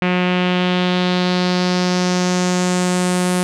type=tone with low-pass filter sweep; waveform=sawtooth; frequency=180.6 Hz; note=F#3; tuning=42 cents flat; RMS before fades=-17 dBFS; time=0.02-3.43 s; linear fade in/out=0 ms; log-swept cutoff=2500 to 9900 Hz; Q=2.7; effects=none